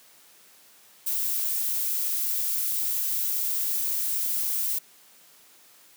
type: noise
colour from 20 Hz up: violet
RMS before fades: -27 dBFS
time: 1.06-4.79 s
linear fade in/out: 10 ms
effects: white hiss -55 dBFS RMS until 5.96 s + high-pass 150 Hz 12 dB/octave